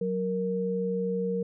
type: tone pair together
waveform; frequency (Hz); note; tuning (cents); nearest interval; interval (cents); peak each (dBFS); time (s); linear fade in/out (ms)
sine; 185.3 / 466.2; F#3 / A#4; +3 / 0; octave + major third; 1597; -30 / -28; 0.01-1.43; 5
effects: none